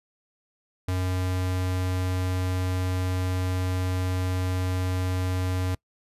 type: tone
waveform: square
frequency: 92 Hz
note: F#2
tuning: 9 cents flat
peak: -25 dBFS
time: 0.88-5.75 s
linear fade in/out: 5 ms
effects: noise-tail reverb RT60 0.1 s tail -24 dB re dry + resampled to 32000 Hz